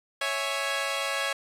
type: chord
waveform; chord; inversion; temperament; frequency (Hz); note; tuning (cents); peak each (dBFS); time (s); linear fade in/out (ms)
10% pulse; C# minor; none; equal; 554.4 / 659.3 / 830.6; C#5 / E5 / G#5; 0 / 0 / 0; -21 / -24 / -27; 0.21-1.33; 5
effects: low-pass 10000 Hz 12 dB/octave + 9-bit